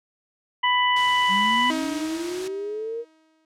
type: harmonic tone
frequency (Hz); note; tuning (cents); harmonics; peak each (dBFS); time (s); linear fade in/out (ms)
992; B5; +7; 1 / 2 / 3; -20 / -23 / -25; 0.63-1.71; 10
type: noise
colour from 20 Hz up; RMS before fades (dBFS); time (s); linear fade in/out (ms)
white; -35; 0.96-2.48; 5
type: linear sweep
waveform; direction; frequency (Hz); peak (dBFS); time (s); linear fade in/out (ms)
sine; up; 185 to 474.1; -27; 1.28-3.05; 50
type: tone with exponential decay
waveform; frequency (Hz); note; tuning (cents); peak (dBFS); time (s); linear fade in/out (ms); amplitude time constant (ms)
sawtooth; 317.1; D#4; +33; -20; 1.7-3.45; 2; 380
effects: low-pass 7000 Hz 12 dB/octave